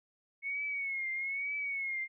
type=tone with vibrato; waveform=sine; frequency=2198 Hz; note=C#7; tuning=15 cents flat; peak=-33 dBFS; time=0.42-2.08 s; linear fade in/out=50 ms; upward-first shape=triangle; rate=1.1 Hz; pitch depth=86 cents each way; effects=none